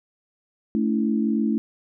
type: chord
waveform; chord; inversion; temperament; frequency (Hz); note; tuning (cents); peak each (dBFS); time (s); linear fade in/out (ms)
sine; A major; none; equal with one note detuned; 220 / 283.2 / 329.6; A3 / C#4 / E4; 0 / +37 / 0; -21 / -26 / -27; 0.75-1.58; 0
effects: none

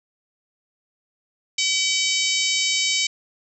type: harmonic tone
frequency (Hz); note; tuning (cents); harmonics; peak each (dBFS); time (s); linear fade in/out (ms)
762; G5; -49; 3 / 4 / 5 / 6 / 7 / 8 / 9 / 10; -25 / -26 / -27 / -28 / -28 / -29 / -30 / -30; 1.58-3.07; 5
effects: none

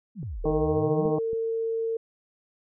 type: exponential two-way sweep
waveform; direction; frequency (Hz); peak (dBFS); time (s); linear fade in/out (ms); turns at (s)
sine; down then up; 241.4 to 36.71 to 241.4; -31; 0.15-1.12; 50; 0.42
type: click train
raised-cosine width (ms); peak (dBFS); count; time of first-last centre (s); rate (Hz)
3; -28; 5; 0.23-1.332; 3.63
type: tone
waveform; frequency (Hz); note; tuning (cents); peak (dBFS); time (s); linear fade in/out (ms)
sine; 452.8; A4; +50; -25; 0.44-1.97; 5
type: harmonic tone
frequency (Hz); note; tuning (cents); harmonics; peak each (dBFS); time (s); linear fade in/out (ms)
155.56; D#3; 0; 1 / 2 / 3 / 4 / 5 / 6 / 7; -30 / -29 / -31 / -33 / -35 / -43 / -41; 0.45-1.19; 5
effects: none

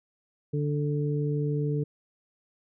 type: harmonic tone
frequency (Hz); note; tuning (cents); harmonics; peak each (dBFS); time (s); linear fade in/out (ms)
146.83; D3; 0; 1 / 2 / 3; -26 / -34 / -32; 0.53-1.84; 10
effects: none

